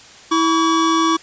square tone pair together, 326.6 / 1132 Hz, E4 / C#6, -16 / +36 cents, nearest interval octave + minor seventh, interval 2152 cents, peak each -17 dBFS, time 0.31-1.17 s, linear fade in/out 10 ms, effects white hiss -42 dBFS RMS until 1.22 s + resampled to 16000 Hz

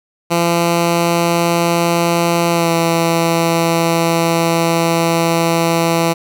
10% pulse tone with pitch glide, 170.2 to 166.89 Hz, F3 to E3, -44 to +22 cents, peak -4 dBFS, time 0.3-6.14 s, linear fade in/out 20 ms, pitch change -34 cents, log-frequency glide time 2.51-2.71 s, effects none

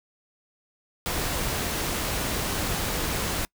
pink noise, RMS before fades -28 dBFS, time 1.06-3.45 s, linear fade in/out 0 ms, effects noise-tail reverb RT60 0.1 s tail -26 dB re dry

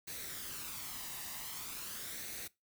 white noise with flanger, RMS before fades -44 dBFS, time 0.07-2.48 s, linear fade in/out 10 ms, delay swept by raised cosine 0.48 to 1.05 ms, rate 0.44 Hz, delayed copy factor +0.5, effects noise-tail reverb RT60 0.2 s tail -20 dB re dry

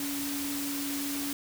sine tone in noise, 282.3 Hz, C#4, 32 cents sharp, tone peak -33 dBFS, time 0-1.33 s, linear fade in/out 2 ms, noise white, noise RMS -36 dBFS, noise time 0-1.33 s, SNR 0 dB, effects none

